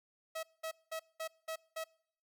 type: tone bursts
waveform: sawtooth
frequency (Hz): 644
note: E5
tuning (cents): -41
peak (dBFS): -34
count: 6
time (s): 0.35-1.842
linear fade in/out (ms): 10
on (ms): 82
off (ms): 200
effects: noise-tail reverb RT60 0.7 s tail -25 dB re dry